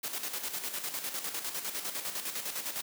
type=noise with tremolo; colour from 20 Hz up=white; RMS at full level=-35 dBFS; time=0.03-2.82 s; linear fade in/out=10 ms; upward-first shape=square; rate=9.9 Hz; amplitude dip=55%; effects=high-pass 200 Hz 12 dB/octave